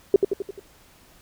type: tone with echo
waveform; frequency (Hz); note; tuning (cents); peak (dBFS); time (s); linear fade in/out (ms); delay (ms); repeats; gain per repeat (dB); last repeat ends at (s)
sine; 394.7; G4; +12; -9; 0.14-0.16; 2; 87; 5; -5; 0.595
effects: pink hiss -54 dBFS RMS until 1.21 s